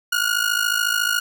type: ring-modulated tone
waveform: sawtooth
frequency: 1438 Hz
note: F#6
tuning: 50 cents flat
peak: -12 dBFS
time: 0.12-1.2 s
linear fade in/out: 5 ms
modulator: 27 Hz
effects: none